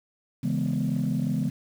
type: chord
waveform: sine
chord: C# minor seventh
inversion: none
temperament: equal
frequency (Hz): 138.59 / 164.81 / 207.7 / 246.9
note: C#3 / E3 / G#3 / B3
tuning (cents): 0 / 0 / 0 / 0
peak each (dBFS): -28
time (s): 0.43-1.5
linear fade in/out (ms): 10
effects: tanh soft clip ceiling -18 dBFS + 8-bit